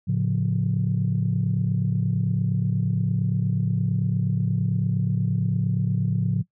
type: chord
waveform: sine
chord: A augmented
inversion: none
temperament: equal with one note detuned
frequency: 110 / 138.59 / 177.36 Hz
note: A2 / C#3 / E#3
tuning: 0 / 0 / +27 cents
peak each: -24 / -24 / -24 dBFS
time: 0.07-6.43 s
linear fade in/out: 20 ms
effects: noise-tail reverb RT60 0.1 s tail -20 dB re dry + tanh soft clip ceiling -12 dBFS